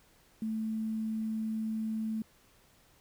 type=tone with quantisation; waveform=sine; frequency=220 Hz; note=A3; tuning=in tune; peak=-31 dBFS; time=0.42-2.22 s; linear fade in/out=2 ms; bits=10; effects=pink hiss -64 dBFS RMS until 3 s